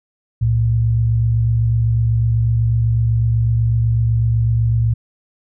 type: tone pair together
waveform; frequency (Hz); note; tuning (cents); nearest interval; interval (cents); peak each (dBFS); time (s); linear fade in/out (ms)
sine; 65.9 / 113.91; C2 / A#2; +13 / -40; major sixth; 947; -21 / -13; 0.41-4.94; 10
effects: none